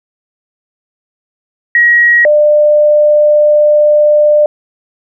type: tone pair in turn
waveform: sine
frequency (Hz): 1900 / 597.4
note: A#6 / D5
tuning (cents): +33 / +29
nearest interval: octave + minor sixth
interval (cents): 2004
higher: first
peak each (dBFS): -4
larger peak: neither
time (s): 1.75-2.25 / 2.25-4.46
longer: second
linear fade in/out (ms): 2
effects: none